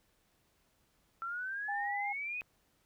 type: exponential sweep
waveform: sine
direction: up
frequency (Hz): 1337 to 2535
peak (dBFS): -36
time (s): 1.22-2.41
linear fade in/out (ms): 0
type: tone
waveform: sine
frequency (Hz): 812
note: G#5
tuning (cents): -39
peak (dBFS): -35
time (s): 1.68-2.13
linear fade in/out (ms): 10
type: click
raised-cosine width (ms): 0.5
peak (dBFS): -36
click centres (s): 2.418
effects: pink hiss -73 dBFS RMS until 2.85 s